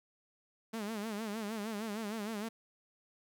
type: tone with vibrato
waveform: sawtooth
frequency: 214.5 Hz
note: A3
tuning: 44 cents flat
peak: -33 dBFS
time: 0.73-2.49 s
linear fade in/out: 10 ms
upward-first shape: sine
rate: 6.5 Hz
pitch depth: 110 cents each way
effects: 11-bit